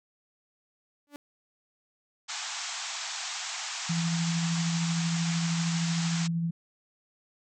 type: tone with exponential growth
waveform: sawtooth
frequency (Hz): 289.7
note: D4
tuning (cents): -24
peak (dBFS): -33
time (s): 1.07-1.16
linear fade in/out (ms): 0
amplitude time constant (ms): 18
type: band-pass noise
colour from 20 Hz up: white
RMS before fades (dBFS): -36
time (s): 2.28-6.28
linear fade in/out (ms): 20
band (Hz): 680 to 7700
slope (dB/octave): 96
type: tone with tremolo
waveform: sine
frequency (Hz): 167.5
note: E3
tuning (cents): +28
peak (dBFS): -25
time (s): 3.89-6.51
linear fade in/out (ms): 10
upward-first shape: sine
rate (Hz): 13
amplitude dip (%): 25
effects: none